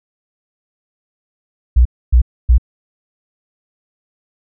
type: tone bursts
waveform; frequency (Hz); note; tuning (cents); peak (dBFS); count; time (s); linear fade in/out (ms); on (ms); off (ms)
sine; 60.7; B1; -29; -5; 3; 1.76-2.582; 10; 94; 270
effects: none